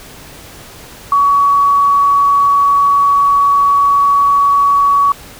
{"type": "tone", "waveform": "sine", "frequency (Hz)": 1128, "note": "C#6", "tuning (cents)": 30, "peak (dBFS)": -7, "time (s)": [1.12, 5.12], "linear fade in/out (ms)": 2, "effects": ["pink hiss -35 dBFS RMS until 5.39 s"]}